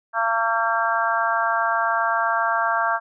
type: harmonic tone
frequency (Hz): 227.6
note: A#3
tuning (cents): -41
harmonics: 3 / 4 / 5 / 6 / 7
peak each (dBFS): -25 / -25 / -25 / -25 / -25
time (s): 0.13-3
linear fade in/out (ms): 50
effects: none